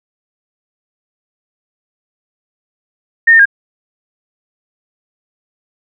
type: tone with pitch steps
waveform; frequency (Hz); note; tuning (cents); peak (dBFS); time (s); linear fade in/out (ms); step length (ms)
sine; 1834 / 1817 / 1621; A#6 / A#6 / G#6; -29 / -45 / -42; -3; 3.27-3.456; 10; 62
effects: none